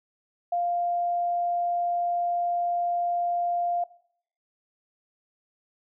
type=tone; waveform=sine; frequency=698.5 Hz; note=F5; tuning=in tune; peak=-23 dBFS; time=0.52-3.84 s; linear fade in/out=5 ms; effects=noise-tail reverb RT60 0.6 s tail -19 dB re dry